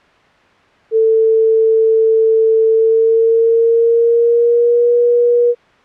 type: tone with pitch glide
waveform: sine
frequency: 445 to 479.7 Hz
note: A4 to A#4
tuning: +20 to +50 cents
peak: -8 dBFS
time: 0.91-5.55 s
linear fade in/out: 50 ms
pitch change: +130 cents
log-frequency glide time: 2.68-4.94 s
effects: white hiss -48 dBFS RMS until 5.84 s + low-pass 2000 Hz 12 dB/octave